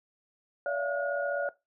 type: tone cluster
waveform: sine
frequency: 572 / 661 / 696 / 1442 Hz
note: D5 / E5 / F5 / F#6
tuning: -46 / +5 / -6 / -45 cents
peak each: -30 / -36 / -37 / -34 dBFS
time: 0.66-1.49 s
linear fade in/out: 2 ms
effects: noise-tail reverb RT60 0.2 s tail -18 dB re dry